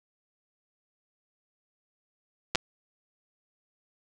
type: clicks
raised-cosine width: 0.2 ms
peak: -7 dBFS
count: 2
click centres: 2.55 / 2.556 s
effects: none